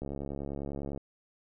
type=click train; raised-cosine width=2 ms; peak=-24 dBFS; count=68; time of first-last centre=0.02-0.976 s; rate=70.1 Hz; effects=none